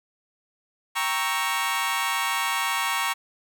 20% pulse chord, G diminished seventh, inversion none, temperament equal, 784 / 932.3 / 1108.7 / 1318.5 Hz, G5 / Bb5 / Db6 / Fb6, 0 / 0 / 0 / 0 cents, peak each -28 / -23 / -22 / -28 dBFS, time 0.95-3.14 s, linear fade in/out 20 ms, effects none

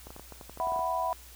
clicks, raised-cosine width 1 ms, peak -30 dBFS, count 12, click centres 0.07 / 0.105 / 0.164 / 0.196 / 0.323 / 0.412 / 0.496 / 0.574 / 0.671 / 0.721 / 0.762 / 0.792 s
sine chord, E suspended second, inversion none, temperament just, 659.3 / 741.7 / 988.9 Hz, E5 / F#5 / B5, 0 / +4 / +2 cents, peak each -33 / -33 / -30 dBFS, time 0.6-1.13 s, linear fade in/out 0 ms
effects added 60 Hz sine -51 dBFS peak until 1.35 s + white hiss -52 dBFS RMS until 1.35 s

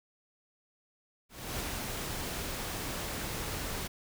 pink noise with ADSR envelope, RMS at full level -35 dBFS, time 1.29-3.88 s, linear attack 310 ms, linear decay 7 ms, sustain -2 dB, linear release 14 ms, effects none

